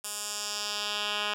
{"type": "tone with band-pass filter sweep", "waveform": "10% pulse", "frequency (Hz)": 207.7, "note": "G#3", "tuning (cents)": 0, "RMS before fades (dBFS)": -33, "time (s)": [0.04, 1.34], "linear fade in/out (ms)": 5, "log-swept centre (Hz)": [9200, 2500], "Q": 1.5, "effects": []}